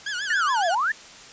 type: tone with vibrato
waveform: sawtooth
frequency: 1568 Hz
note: G6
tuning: in tune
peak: -23 dBFS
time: 0.06-0.75 s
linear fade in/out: 5 ms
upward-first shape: sine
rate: 7.1 Hz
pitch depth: 160 cents each way
type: exponential two-way sweep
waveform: sine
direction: down then up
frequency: 1864.7 to 649 to 1864.7 Hz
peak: -20 dBFS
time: 0.3-0.92 s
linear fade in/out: 5 ms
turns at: 0.69 s
effects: white hiss -44 dBFS RMS until 1.32 s + resampled to 16000 Hz